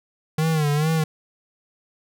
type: tone with vibrato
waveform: square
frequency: 153.3 Hz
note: D#3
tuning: 25 cents flat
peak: -19 dBFS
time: 0.38-1.04 s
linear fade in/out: 5 ms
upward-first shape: sine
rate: 2.3 Hz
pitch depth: 94 cents each way
effects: none